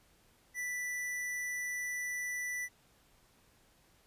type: tone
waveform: square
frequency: 1975.5 Hz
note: B6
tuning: in tune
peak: -36 dBFS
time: 0.54-2.69 s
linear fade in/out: 50 ms
effects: pink hiss -67 dBFS RMS until 4.06 s + resampled to 32000 Hz